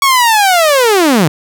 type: linear sweep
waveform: sawtooth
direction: down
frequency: 1124 to 138.59 Hz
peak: -3 dBFS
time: 0.02-1.28 s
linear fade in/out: 2 ms
effects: none